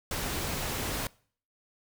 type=noise; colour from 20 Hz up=pink; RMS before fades=-33 dBFS; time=0.11-1.07 s; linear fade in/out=2 ms; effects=noise-tail reverb RT60 0.5 s tail -23 dB re dry